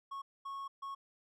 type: tone bursts at uneven times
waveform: triangle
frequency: 1100 Hz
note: C#6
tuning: 14 cents flat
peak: -38 dBFS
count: 3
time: 0.11-0.22 / 0.45-0.68 / 0.82-0.95 s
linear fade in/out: 10 ms
effects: none